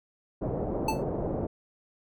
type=low-pass noise; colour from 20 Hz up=white; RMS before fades=-31 dBFS; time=0.41-1.47 s; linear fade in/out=10 ms; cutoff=610 Hz; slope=24 dB/octave
type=tone with exponential decay; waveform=square; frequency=879 Hz; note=A5; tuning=2 cents flat; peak=-23 dBFS; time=0.88-1.03 s; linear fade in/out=5 ms; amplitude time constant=31 ms
effects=none